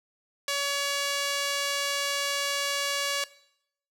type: tone with band-pass filter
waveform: sawtooth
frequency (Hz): 565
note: C#5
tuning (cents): +33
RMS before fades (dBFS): -29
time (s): 0.48-3.24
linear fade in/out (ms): 2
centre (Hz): 4600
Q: 0.61
effects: noise-tail reverb RT60 0.7 s tail -18 dB re dry